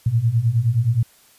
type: beating tone pair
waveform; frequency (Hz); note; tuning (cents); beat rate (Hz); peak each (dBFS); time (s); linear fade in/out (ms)
sine; 110.4 / 120; A2 / B2; +6 / -49; 9.6; -20 / -17; 0.06-1.03; 5
effects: white hiss -53 dBFS RMS until 1.38 s + resampled to 32000 Hz